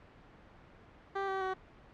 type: tone with pitch steps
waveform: 15% pulse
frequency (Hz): 392 / 384.4 / 376.9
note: G4 / G4 / F#4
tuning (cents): 0 / -34 / +32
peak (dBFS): -26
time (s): 1.15-1.54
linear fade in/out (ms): 10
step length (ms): 130
effects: pink hiss -57 dBFS RMS until 1.93 s + low-pass 2000 Hz 12 dB/octave